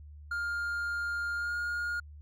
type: tone with pitch glide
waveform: triangle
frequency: 1407 to 1424.2 Hz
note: F6 to F6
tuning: +12 to +33 cents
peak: -29 dBFS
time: 0.31-2 s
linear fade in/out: 5 ms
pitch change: +21 cents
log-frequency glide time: 1.36-1.54 s
effects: added 74 Hz sine -46 dBFS peak until 2.21 s